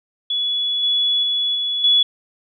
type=tone with level steps; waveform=sine; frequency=3400 Hz; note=G#7; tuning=40 cents sharp; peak=-18 / -15 / -17 / -19 / -11 dBFS; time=0.3-2.03 s; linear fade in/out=5 ms; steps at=0.83 / 1.23 / 1.55 / 1.84 s; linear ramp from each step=2 ms; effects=none